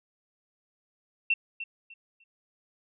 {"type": "tone with echo", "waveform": "sine", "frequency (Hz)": 2700, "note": "E7", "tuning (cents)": 41, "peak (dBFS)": -21, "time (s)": [1.3, 1.34], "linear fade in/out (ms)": 5, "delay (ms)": 300, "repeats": 3, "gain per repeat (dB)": -12, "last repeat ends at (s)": 2.24, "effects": []}